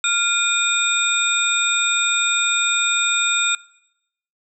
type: tone cluster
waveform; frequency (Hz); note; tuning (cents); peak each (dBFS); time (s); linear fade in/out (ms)
sine; 1397 / 2435 / 3653 / 7680; F6 / D#7 / A#7 / B8; 0 / -38 / -36 / -49; -22; 0.04-3.55; 2
effects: noise-tail reverb RT60 0.8 s tail -21 dB re dry